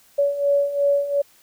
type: beating tone pair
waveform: sine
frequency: 565 / 567.8 Hz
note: C#5 / C#5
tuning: +33 / +41 cents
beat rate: 2.8 Hz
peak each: -23 / -18 dBFS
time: 0.18-1.22 s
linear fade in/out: 10 ms
effects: white hiss -55 dBFS RMS until 1.42 s